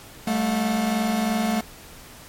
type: tone cluster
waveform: 45% pulse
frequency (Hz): 196.8 / 219.7 / 719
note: G3 / A3 / F#5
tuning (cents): +7 / -2 / -50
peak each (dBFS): -29 / -22 / -29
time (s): 0.27-1.61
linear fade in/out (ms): 5
effects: pink hiss -44 dBFS RMS until 2.28 s + MP3 64 kbps